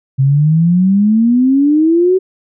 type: exponential sweep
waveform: sine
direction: up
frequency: 131.5 to 381.9 Hz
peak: -7 dBFS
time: 0.18-2.19 s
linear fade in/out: 20 ms
effects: none